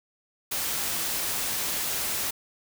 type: noise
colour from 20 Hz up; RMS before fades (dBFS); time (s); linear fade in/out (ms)
white; -29; 0.51-2.31; 10
effects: none